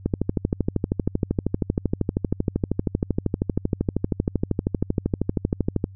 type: click train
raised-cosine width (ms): 3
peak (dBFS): -8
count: 75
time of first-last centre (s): 0.06-5.841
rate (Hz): 12.8
effects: added 96 Hz sine -40 dBFS peak until 5.95 s